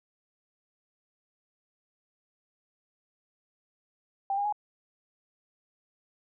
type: tone with pitch steps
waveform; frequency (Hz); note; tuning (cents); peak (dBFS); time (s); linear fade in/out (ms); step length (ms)
sine; 788 / 811.1 / 834.9; G5 / G#5 / G#5; +9 / -41 / +9; -26; 4.3-4.525; 2; 75
effects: none